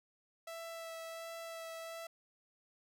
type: tone with vibrato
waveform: sawtooth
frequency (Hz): 659.3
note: E5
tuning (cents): 0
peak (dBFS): -40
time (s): 0.47-2.07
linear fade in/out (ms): 5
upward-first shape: sine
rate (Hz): 1.4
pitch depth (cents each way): 12
effects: none